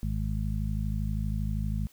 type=harmonic tone; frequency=52.6 Hz; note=G#1; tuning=23 cents sharp; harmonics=1 / 2 / 3 / 4; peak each=-30 / -33 / -35 / -36 dBFS; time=0.03-1.87 s; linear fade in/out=0 ms; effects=white hiss -60 dBFS RMS until 1.92 s